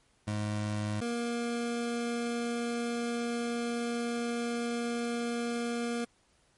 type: tone pair in turn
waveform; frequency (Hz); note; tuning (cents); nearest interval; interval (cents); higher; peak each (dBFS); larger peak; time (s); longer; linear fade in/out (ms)
25% pulse; 105.3 / 236.4; G#2 / A#3; +24 / +24; octave + major second; 1400; second; -27; neither; 0.27-1.01 / 1.01-6.05; second; 10
effects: pink hiss -68 dBFS RMS until 6.57 s + MP3 48 kbps